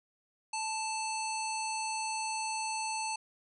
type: harmonic tone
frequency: 880 Hz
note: A5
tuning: in tune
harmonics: 1 / 3 / 5 / 7 / 9 / 10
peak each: -35 / -40 / -42 / -43 / -45 / -45 dBFS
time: 0.53-3.16 s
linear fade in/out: 5 ms
effects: none